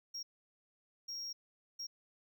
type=tone bursts at uneven times; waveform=triangle; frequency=5588 Hz; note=F8; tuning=in tune; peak=-39 dBFS; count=3; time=0.14-0.23 / 1.08-1.33 / 1.79-1.87 s; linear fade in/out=10 ms; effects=none